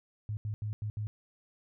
sine tone bursts at uneven times, 106.1 Hz, G#2, 38 cents sharp, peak -32 dBFS, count 5, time 0.29-0.37 / 0.45-0.54 / 0.62-0.73 / 0.82-0.9 / 0.97-1.07 s, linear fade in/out 0 ms, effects none

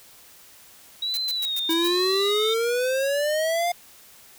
sine tone with vibrato, 3848 Hz, B7, 46 cents flat, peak -24 dBFS, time 1.02-2.54 s, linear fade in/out 5 ms, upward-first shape sine, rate 1.2 Hz, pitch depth 96 cents each way
blue noise bursts, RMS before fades -32 dBFS, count 6, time 1.14-1.876 s, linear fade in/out 0 ms, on 31 ms, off 110 ms
square exponential sweep, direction up, 323.7 to 710 Hz, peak -22 dBFS, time 1.69-3.72 s, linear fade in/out 5 ms
effects white hiss -50 dBFS RMS until 4.38 s

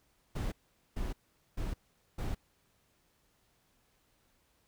brown noise bursts, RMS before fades -35 dBFS, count 4, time 0.35-2.35 s, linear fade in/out 10 ms, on 170 ms, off 440 ms, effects pink hiss -72 dBFS RMS until 4.67 s

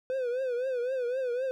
triangle tone with vibrato, 504 Hz, B4, 35 cents sharp, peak -26 dBFS, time 0.1-1.51 s, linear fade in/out 0 ms, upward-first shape triangle, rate 3.9 Hz, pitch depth 120 cents each way, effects none

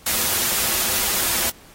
white noise with comb filter, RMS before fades -21 dBFS, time 0.06-1.5 s, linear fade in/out 5 ms, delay 6.8 ms, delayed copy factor -0.5, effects pink hiss -48 dBFS RMS until 1.74 s + AAC 48 kbps

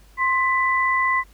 sine tone pair together, 1054.2 / 1990 Hz, C6 / B6, +13 / +13 cents, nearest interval major seventh, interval 1100 cents, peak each -20 dBFS, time 0.17-1.24 s, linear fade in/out 50 ms, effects added 50 Hz sine -48 dBFS peak until 1.33 s + pink hiss -56 dBFS RMS until 1.33 s

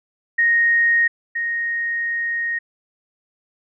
sine tone pair in turn, 1864.7 / 1864.7 Hz, A#6 / A#6, 0 / 0 cents, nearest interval unison, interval 0 cents, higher neither, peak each -13 / -20 dBFS, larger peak first, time 0.38-1.08 / 1.35-2.59 s, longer second, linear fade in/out 10 ms, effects none

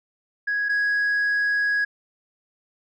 sine tone pair in turn, 1661.2 / 1661.2 Hz, G#6 / G#6, 0 / 0 cents, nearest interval unison, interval 0 cents, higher neither, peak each -20 / -17 dBFS, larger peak second, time 0.47-0.69 / 0.69-1.85 s, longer second, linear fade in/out 10 ms, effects tanh soft clip ceiling -18 dBFS

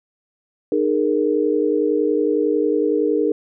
sine chord, D# suspended fourth, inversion none, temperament equal with one note detuned, 305.4 / 415.3 / 466.2 Hz, D#4 / G#4 / A#4, -32 / 0 / 0 cents, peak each -20 dBFS, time 0.72-3.32 s, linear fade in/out 2 ms, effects none

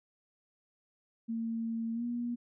sine tone with pitch glide, 227.7 to 239.4 Hz, A#3 to A#3, -40 to +46 cents, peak -32 dBFS, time 1.28-2.36 s, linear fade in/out 20 ms, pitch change +86 cents, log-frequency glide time 1.93-2.04 s, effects none

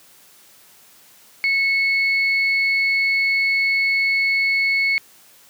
sine tone pair together, 2200 / 4403 Hz, C#7 / C#8, -14 / -13 cents, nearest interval octave, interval 1201 cents, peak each -16 / -28 dBFS, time 1.44-4.98 s, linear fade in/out 0 ms, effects white hiss -50 dBFS RMS until 5.49 s + high-pass 100 Hz 12 dB/octave

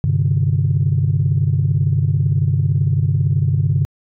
sine chord, G suspended fourth, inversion none, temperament equal with one note detuned, 98 / 130.81 / 148.8 Hz, G2 / C3 / D3, 0 / 0 / +23 cents, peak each -17 dBFS, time 0.04-3.85 s, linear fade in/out 0 ms, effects tanh soft clip ceiling -6 dBFS

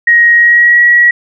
sine tone with pitch glide, 1884 to 1919.1 Hz, A#6 to A#6, +18 to +50 cents, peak -3 dBFS, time 0.07-1.11 s, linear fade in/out 5 ms, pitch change +32 cents, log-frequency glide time 0.34-0.81 s, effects none

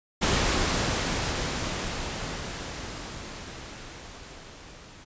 pink noise with level ramp, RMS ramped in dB -23 to -48 dBFS, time 0.21-5.05 s, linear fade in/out 20 ms, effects resampled to 16000 Hz

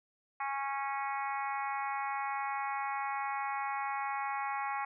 harmonic tone, 275.3 Hz, C#4, 12 cents flat, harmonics 3 / 4 / 5 / 6 / 7 / 8 / 9, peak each -36 / -38 / -44 / -48 / -44 / -44 / -50 dBFS, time 0.4-4.85 s, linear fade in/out 5 ms, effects none

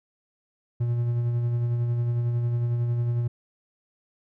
triangle tone with tremolo, 119.3 Hz, A#2, 41 cents sharp, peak -19 dBFS, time 0.8-3.28 s, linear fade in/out 10 ms, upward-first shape sine, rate 11 Hz, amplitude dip 30%, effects none

